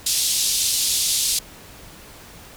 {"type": "band-pass noise", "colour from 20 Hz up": "pink", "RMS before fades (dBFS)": -21, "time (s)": [0.06, 1.39], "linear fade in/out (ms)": 5, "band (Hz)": [3700, 12000], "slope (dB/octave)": 24, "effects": ["pink hiss -43 dBFS RMS until 2.56 s"]}